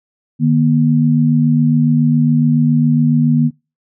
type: tone pair together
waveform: sine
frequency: 152.3 / 239.5 Hz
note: D#3 / A#3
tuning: -37 / +47 cents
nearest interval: minor sixth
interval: 784 cents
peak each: -12 dBFS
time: 0.39-3.51 s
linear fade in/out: 50 ms
effects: noise-tail reverb RT60 0.3 s tail -25 dB re dry